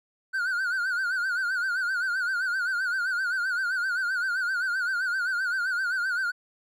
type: tone with vibrato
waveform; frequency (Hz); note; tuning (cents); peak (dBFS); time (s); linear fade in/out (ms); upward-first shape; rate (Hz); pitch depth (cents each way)
triangle; 1480; F#6; 0; -23; 0.33-6.32; 20; sine; 7.7; 100
effects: none